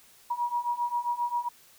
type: beating tone pair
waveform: sine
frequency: 955 / 962.5 Hz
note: A#5 / B5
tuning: +42 / -45 cents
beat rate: 7.5 Hz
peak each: -31 / -29 dBFS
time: 0.3-1.49 s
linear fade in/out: 10 ms
effects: white hiss -57 dBFS RMS until 1.78 s